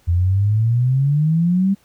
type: exponential sweep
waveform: sine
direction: up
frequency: 83.8 to 200 Hz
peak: -13 dBFS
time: 0.07-1.75 s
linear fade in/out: 20 ms
effects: pink hiss -57 dBFS RMS until 1.84 s